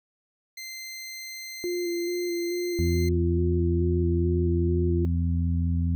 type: tone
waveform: 20% pulse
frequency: 2078 Hz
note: C7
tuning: 12 cents flat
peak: -31 dBFS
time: 0.57-3.09 s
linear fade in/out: 5 ms
type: tone with vibrato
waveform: sine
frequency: 349.2 Hz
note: F4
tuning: in tune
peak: -26 dBFS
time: 1.64-5.05 s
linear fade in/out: 0 ms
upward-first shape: square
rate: 2.3 Hz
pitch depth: 21 cents each way
type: harmonic tone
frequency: 84.8 Hz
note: E2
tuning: 50 cents sharp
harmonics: 1 / 2 / 3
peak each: -23 / -29 / -33 dBFS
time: 2.79-5.95 s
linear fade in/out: 0 ms
effects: none